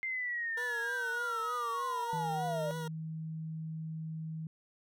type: linear sweep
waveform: sine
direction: down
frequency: 2100 to 574 Hz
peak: -33 dBFS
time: 0.03-2.71 s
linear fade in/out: 0 ms
type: tone with vibrato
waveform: 20% pulse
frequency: 474.4 Hz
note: A#4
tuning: 30 cents sharp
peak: -35 dBFS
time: 0.57-2.88 s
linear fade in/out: 5 ms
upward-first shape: triangle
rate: 3.3 Hz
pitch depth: 62 cents each way
type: tone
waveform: sine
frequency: 159.4 Hz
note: D#3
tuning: 42 cents sharp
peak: -37 dBFS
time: 2.13-4.47 s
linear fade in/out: 2 ms
effects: none